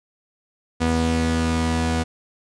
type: tone pair together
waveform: sawtooth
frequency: 81.46 / 244.1 Hz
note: E2 / B3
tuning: -20 / -20 cents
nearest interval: octave + perfect fifth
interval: 1900 cents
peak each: -18 dBFS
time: 0.8-2.04 s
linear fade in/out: 20 ms
effects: resampled to 22050 Hz